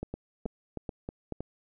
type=two click trains; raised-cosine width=2 ms; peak=-21 / -22 dBFS; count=4 / 5; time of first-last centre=0.03-1.323 / 0.14-1.406 s; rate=2.32 / 3.16 Hz; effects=none